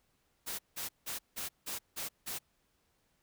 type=noise bursts; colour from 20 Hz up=white; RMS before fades=-39 dBFS; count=7; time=0.46-2.39 s; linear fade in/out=20 ms; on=130 ms; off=170 ms; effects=pink hiss -75 dBFS RMS until 3.22 s